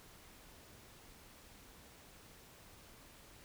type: silence
effects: pink hiss -59 dBFS RMS until 3.44 s